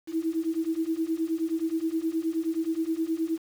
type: beating tone pair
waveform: sine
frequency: 319.4 / 328.9 Hz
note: D#4 / E4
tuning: +45 / -4 cents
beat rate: 9.5 Hz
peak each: -29 / -28 dBFS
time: 0.07-3.39 s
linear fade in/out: 50 ms
effects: 8-bit